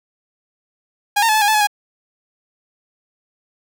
sawtooth tone with pitch steps, 820 / 913 / 861 / 868 / 820 / 870 / 847 / 824 Hz, G#5 / A#5 / A5 / A5 / G#5 / A5 / G#5 / G#5, -22 / -36 / -38 / -24 / -22 / -20 / +34 / -14 cents, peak -9 dBFS, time 1.16-1.672 s, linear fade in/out 10 ms, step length 64 ms, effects none

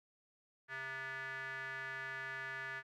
square tone with band-pass filter, 133.2 Hz, C3, 31 cents sharp, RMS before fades -44 dBFS, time 0.68-2.83 s, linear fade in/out 50 ms, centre 1700 Hz, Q 5.6, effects none

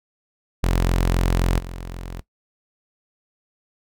sawtooth tone with level steps, 43.8 Hz, F1, 6 cents sharp, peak -13 / -27 dBFS, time 0.63-2.21 s, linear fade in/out 10 ms, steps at 1.59 s, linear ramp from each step 5 ms, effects noise-tail reverb RT60 0.1 s tail -18 dB re dry

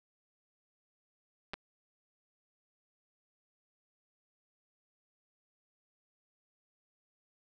clicks, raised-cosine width 0.3 ms, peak -23 dBFS, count 2, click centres 1.535 / 1.54 s, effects none

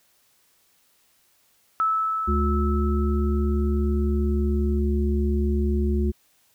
sine tone with exponential decay, 1307 Hz, E6, 15 cents flat, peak -18 dBFS, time 1.8-4.79 s, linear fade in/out 0 ms, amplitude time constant 650 ms
harmonic tone, 71.9 Hz, D2, 36 cents flat, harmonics 1 / 3 / 5, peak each -21 / -26 / -28 dBFS, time 2.27-6.12 s, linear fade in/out 20 ms
effects white hiss -63 dBFS RMS until 6.54 s

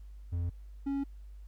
triangle tone pair in turn, 86.4 / 277.3 Hz, F2 / C#4, -18 / +1 cents, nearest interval octave + minor sixth, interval 2019 cents, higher second, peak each -28 dBFS, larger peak neither, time 0.32-0.5 / 0.86-1.04 s, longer neither, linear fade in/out 10 ms, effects added 50 Hz sine -45 dBFS peak until 1.47 s + pink hiss -73 dBFS RMS until 1.47 s

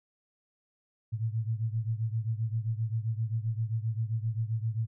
sine beating tone pair, 109.8 / 117.4 Hz, A2 / A#2, -3 / +13 cents, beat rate 7.6 Hz, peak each -30 / -33 dBFS, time 1.12-4.87 s, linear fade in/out 20 ms, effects none

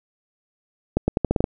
accelerating click train, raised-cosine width 2 ms, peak -5 dBFS, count 8, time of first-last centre 0.97-1.441 s, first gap 110 ms, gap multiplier 0.83, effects none

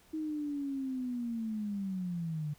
sine linear sweep, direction down, 316.5 to 145.7 Hz, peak -33 dBFS, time 0.13-2.54 s, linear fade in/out 10 ms, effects pink hiss -63 dBFS RMS until 2.58 s

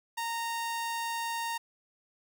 sawtooth tone, 925 Hz, A#5, 14 cents flat, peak -28 dBFS, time 0.17-1.58 s, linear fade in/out 10 ms, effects none

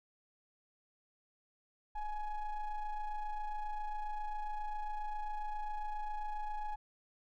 triangle ring-modulated tone, 415.3 Hz, G#4, in tune, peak -31 dBFS, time 1.95-6.76 s, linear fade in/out 10 ms, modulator 429 Hz, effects none

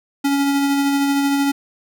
square tone with tremolo, 279.9 Hz, C#4, 17 cents sharp, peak -15 dBFS, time 0.24-1.52 s, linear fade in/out 10 ms, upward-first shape sine, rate 13 Hz, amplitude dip 25%, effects none

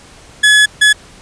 30% pulse tone bursts at uneven times, 1700 Hz, G#6, 40 cents sharp, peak -3 dBFS, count 2, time 0.43-0.66 / 0.81-0.93 s, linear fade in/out 10 ms, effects pink hiss -40 dBFS RMS until 1.21 s + resampled to 22050 Hz

